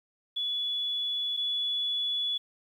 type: tone pair in turn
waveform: sine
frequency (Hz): 3417 / 3417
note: G#7 / G#7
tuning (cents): +49 / +49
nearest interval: unison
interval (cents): 0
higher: neither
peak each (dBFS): -28 / -27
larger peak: second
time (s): 0.36-1.37 / 1.37-2.38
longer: neither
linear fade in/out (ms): 10
effects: 10-bit